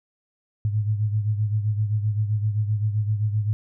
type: beating tone pair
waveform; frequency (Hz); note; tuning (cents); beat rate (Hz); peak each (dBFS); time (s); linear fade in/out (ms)
sine; 105 / 112.7; G#2 / A2; +19 / +42; 7.7; -21 / -28; 0.65-3.53; 0
effects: none